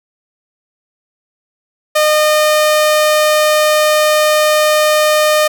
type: tone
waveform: sawtooth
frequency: 610 Hz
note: D#5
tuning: 34 cents flat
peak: -5 dBFS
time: 1.95-5.48 s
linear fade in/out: 10 ms
effects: none